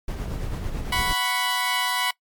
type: noise with tremolo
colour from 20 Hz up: brown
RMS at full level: -27 dBFS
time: 0.08-1.13 s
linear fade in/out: 2 ms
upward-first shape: sine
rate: 9 Hz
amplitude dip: 40%
type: chord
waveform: 15% pulse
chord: F# suspended fourth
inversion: none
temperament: equal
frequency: 740 / 987.8 / 1108.7 Hz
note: F#5 / B5 / C#6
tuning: 0 / 0 / 0 cents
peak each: -23 / -17 / -23 dBFS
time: 0.92-2.11 s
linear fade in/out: 5 ms
effects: noise-tail reverb RT60 0.1 s tail -22 dB re dry + MP3 96 kbps